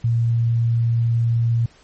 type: tone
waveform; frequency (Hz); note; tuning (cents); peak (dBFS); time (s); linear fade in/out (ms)
sine; 116.54; A#2; 0; -15; 0.04-1.66; 5
effects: pink hiss -52 dBFS RMS until 1.83 s + MP3 32 kbps